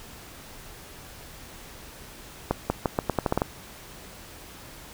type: accelerating click train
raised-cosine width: 1 ms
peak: -8 dBFS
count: 10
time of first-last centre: 2.51-3.419 s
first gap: 190 ms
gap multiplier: 0.83
effects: pink hiss -45 dBFS RMS until 4.93 s

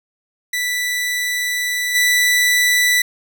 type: tone with level steps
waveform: sawtooth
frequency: 1974 Hz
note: B6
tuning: 1 cent flat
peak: -15 / -9 dBFS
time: 0.53-3.02 s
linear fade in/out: 5 ms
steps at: 1.94 s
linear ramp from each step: 20 ms
effects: none

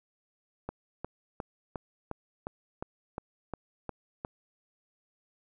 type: click train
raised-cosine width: 1 ms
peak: -21 dBFS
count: 11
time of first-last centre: 0.69-4.249 s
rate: 2.81 Hz
effects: none

